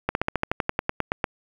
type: slowing click train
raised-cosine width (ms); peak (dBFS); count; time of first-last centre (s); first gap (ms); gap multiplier
0.5; -7; 14; 0.09-1.242; 61; 1.06
effects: 7-bit